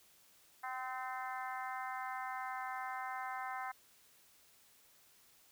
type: harmonic tone with a mistuned harmonic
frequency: 257.2 Hz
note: C4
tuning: 30 cents flat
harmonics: 3 / 4 / 5 / 6 / 7 / 8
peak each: -43 / -45 / -47 / -49 / -50 / -51 dBFS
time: 0.63-3.72 s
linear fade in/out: 10 ms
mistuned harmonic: 8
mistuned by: +21 cents
effects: white hiss -66 dBFS RMS until 5.51 s